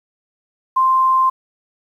sine tone, 1046.5 Hz, C6, in tune, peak -11 dBFS, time 0.76-1.3 s, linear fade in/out 10 ms, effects 8-bit

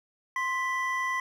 triangle tone pair together, 1046.5 / 1975.5 Hz, C6 / B6, 0 / 0 cents, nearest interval major seventh, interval 1100 cents, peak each -28 dBFS, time 0.36-1.2 s, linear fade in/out 2 ms, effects none

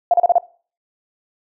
sine tone bursts, 698.5 Hz, F5, in tune, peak -9 dBFS, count 5, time 0.11-0.382 s, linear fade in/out 2 ms, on 28 ms, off 33 ms, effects noise-tail reverb RT60 0.4 s tail -20 dB re dry

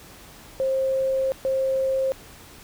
sine tone bursts at uneven times, 531 Hz, C5, 25 cents sharp, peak -20 dBFS, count 2, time 0.6-1.32 / 1.45-2.12 s, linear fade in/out 0 ms, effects pink hiss -46 dBFS RMS until 2.63 s

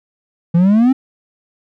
triangle exponential sweep, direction up, 164.81 to 270 Hz, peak -6 dBFS, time 0.54-0.93 s, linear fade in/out 10 ms, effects none

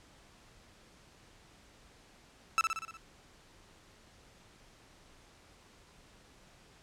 30% pulse tone with echo, 1318.5 Hz, E6, in tune, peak -21 dBFS, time 2.58-2.61 s, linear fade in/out 0 ms, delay 60 ms, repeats 6, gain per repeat -4 dB, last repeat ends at 2.97 s, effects pink hiss -60 dBFS RMS until 6.82 s + low-pass 8000 Hz 12 dB/octave

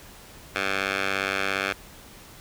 10% pulse tone with band-pass filter, 97.3 Hz, G2, 12 cents flat, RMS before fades -27 dBFS, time 0.55-1.73 s, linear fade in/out 10 ms, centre 2100 Hz, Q 1.3, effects pink hiss -47 dBFS RMS until 2.4 s

